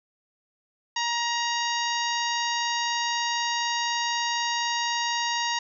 harmonic tone with a mistuned harmonic, 944 Hz, A#5, 22 cents sharp, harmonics 1 / 2 / 3 / 4 / 5 / 6 / 7, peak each -28 / -31 / -33 / -34 / -35 / -36 / -36 dBFS, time 0.96-5.59 s, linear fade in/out 5 ms, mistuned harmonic 6, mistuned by -20 cents, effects none

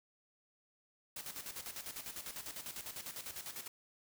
white noise with tremolo, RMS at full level -44 dBFS, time 1.16-3.68 s, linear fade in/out 5 ms, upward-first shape square, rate 10 Hz, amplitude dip 65%, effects none

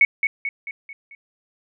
sine tone with echo, 2217 Hz, C#7, in tune, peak -10 dBFS, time 0.01-0.05 s, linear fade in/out 2 ms, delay 220 ms, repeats 5, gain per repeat -6 dB, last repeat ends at 1.15 s, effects none

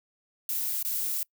violet noise with dropouts, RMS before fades -30 dBFS, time 0.49-1.23 s, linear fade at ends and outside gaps 1 ms, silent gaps 0.827-0.849 s, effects noise-tail reverb RT60 0.1 s tail -25 dB re dry

